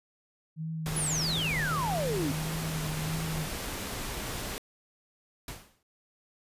sine tone with vibrato, 157.4 Hz, D#3, 20 cents sharp, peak -32 dBFS, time 0.56-3.47 s, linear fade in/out 50 ms, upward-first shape triangle, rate 1.6 Hz, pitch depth 47 cents each way
pink noise, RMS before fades -36 dBFS, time 0.86-4.58 s, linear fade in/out 0 ms
sine exponential sweep, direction down, 10780 to 255.8 Hz, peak -29 dBFS, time 0.96-2.32 s, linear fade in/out 5 ms
pink noise with exponential decay, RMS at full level -37 dBFS, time 5.48-5.83 s, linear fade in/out 2 ms, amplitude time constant 74 ms
effects resampled to 32000 Hz

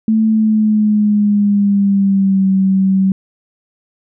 sine tone with pitch glide, 220 to 191.52 Hz, A3 to G3, 0 to -40 cents, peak -9 dBFS, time 0.08-3.12 s, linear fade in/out 2 ms, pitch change -240 cents, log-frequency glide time 0.26-2.47 s, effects none

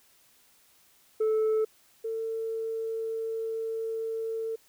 sine tone pair in turn, 436.6 / 448.9 Hz, A4 / A4, -13 / +35 cents, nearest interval unison, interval 48 cents, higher second, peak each -20 / -29 dBFS, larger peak first, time 1.2-1.65 / 2.04-4.56 s, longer second, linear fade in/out 10 ms, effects tanh soft clip ceiling -22 dBFS + white hiss -62 dBFS RMS until 4.68 s

